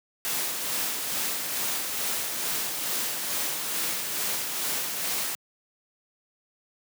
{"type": "noise with tremolo", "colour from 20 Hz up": "white", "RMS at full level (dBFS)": -28, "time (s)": [0.25, 5.35], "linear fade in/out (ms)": 0, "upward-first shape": "sine", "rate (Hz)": 2.3, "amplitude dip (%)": 35, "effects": ["high-pass 150 Hz 12 dB/octave"]}